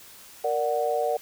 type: chord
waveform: sine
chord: Bb augmented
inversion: none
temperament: equal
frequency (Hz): 466.2 / 587.3 / 740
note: Bb4 / D5 / F#5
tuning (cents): 0 / 0 / 0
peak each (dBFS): -27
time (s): 0.44-1.17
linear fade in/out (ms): 5
effects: white hiss -48 dBFS RMS until 1.21 s